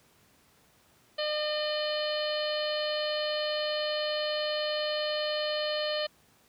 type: harmonic tone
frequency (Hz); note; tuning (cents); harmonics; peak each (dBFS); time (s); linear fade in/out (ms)
605; D#5; -49; 1 / 2 / 3 / 4 / 5 / 6 / 7 / 8; -30 / -41 / -39 / -45 / -36 / -45 / -37 / -46; 1.18-6.07; 10
effects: pink hiss -63 dBFS RMS until 6.48 s + high-pass 80 Hz 12 dB/octave